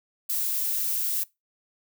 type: noise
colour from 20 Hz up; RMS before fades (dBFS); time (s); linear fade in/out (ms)
violet; -27; 0.29-1.24; 10
effects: noise-tail reverb RT60 0.2 s tail -21 dB re dry